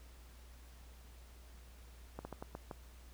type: slowing click train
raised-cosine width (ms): 1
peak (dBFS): -29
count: 6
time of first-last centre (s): 2.19-2.712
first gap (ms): 60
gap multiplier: 1.28
effects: added 60 Hz sine -54 dBFS peak until 3.13 s + pink hiss -63 dBFS RMS until 3.13 s